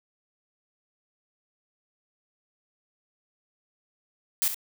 blue noise with echo, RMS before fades -24 dBFS, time 4.42-4.48 s, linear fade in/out 0 ms, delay 65 ms, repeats 1, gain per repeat -9 dB, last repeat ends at 4.545 s, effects none

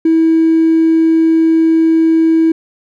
triangle tone with hard clipping, 324.4 Hz, E4, 28 cents flat, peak -7 dBFS, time 0.05-2.52 s, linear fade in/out 5 ms, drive 3 dB, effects none

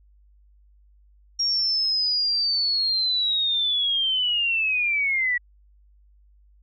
sine linear sweep, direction down, 5600 to 1924 Hz, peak -20 dBFS, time 1.39-5.38 s, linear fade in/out 10 ms, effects added 50 Hz sine -53 dBFS peak until 6.62 s

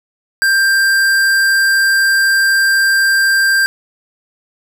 sine tone with hard clipping, 1583 Hz, G6, 17 cents sharp, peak -11 dBFS, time 0.42-3.66 s, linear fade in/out 0 ms, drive 16 dB, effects none

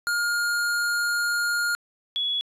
square / sine tone pair in turn, 1418 / 3380 Hz, F6 / G#7, +26 / +30 cents, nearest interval octave + minor third, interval 1504 cents, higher second, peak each -23 / -23 dBFS, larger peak neither, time 0.07-1.75 / 2.16-2.41 s, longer first, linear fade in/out 0 ms, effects resampled to 32000 Hz + 10-bit

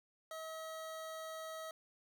25% pulse tone, 640 Hz, D#5, 49 cents sharp, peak -40 dBFS, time 0.31-1.71 s, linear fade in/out 2 ms, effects none

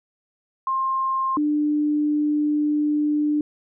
sine tone pair in turn, 1060 / 298 Hz, C6 / D4, +22 / +25 cents, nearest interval octave + minor seventh, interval 2197 cents, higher first, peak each -20 / -18 dBFS, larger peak second, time 0.67-1.37 / 1.37-3.41 s, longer second, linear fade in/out 2 ms, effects none

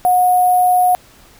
sine tone with sample-and-hold, 727 Hz, F#5, 31 cents flat, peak -9 dBFS, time 0.05-0.95 s, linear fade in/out 0 ms, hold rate 11025 Hz, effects pink hiss -46 dBFS RMS until 1.39 s

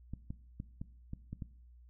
clicks, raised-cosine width 5 ms, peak -28 dBFS, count 7, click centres 0.136 / 0.305 / 0.601 / 0.815 / 1.134 / 1.33 / 1.422 s, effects noise-tail reverb RT60 0.6 s tail -19 dB re dry + added 60 Hz sine -55 dBFS peak until 1.89 s

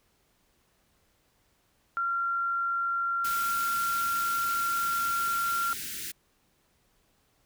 sine tone, 1377 Hz, F6, 25 cents flat, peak -26 dBFS, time 1.97-5.73 s, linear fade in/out 0 ms
white band-stop noise, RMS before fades -37 dBFS, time 3.24-6.12 s, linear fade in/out 10 ms, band 420 to 1400 Hz, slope 96 dB/octave
effects pink hiss -69 dBFS RMS until 7.45 s

